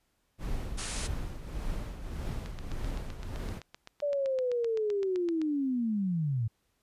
brown noise with tremolo, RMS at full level -33 dBFS, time 0.38-3.62 s, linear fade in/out 50 ms, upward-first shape triangle, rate 1.7 Hz, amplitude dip 65%
white low-pass noise, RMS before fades -39 dBFS, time 0.77-1.08 s, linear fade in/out 20 ms, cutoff 10000 Hz, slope 96 dB/octave
click train, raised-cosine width 0.2 ms, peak -27 dBFS, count 24, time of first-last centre 2.46-5.416 s, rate 7.78 Hz
sine linear sweep, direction down, 587.3 to 106.2 Hz, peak -27 dBFS, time 4.02-6.48 s, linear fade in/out 10 ms
effects pink hiss -75 dBFS RMS until 6.82 s + resampled to 32000 Hz

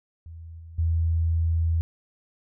sine tone with level steps, 82.41 Hz, E2, in tune, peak -38 / -40 / -20 dBFS, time 0.26-1.81 s, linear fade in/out 0 ms, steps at 0.59 / 0.78 s, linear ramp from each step 10 ms, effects none

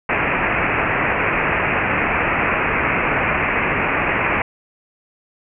white low-pass noise, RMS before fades -19 dBFS, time 0.09-4.42 s, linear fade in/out 2 ms, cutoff 2600 Hz, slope 96 dB/octave, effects none

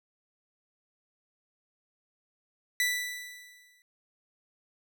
sawtooth tone with exponential decay, 1975.5 Hz, B6, in tune, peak -20 dBFS, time 2.8-3.82 s, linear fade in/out 1 ms, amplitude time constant 220 ms, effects none

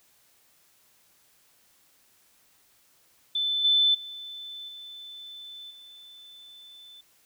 sine tone with level steps, 3520 Hz, A7, in tune, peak -24 / -18 / -37 / -40 / -46 dBFS, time 3.35-7.01 s, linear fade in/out 5 ms, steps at 3.64 / 3.94 / 4.68 / 5.7 s, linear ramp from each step 10 ms, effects white hiss -63 dBFS RMS until 7.25 s

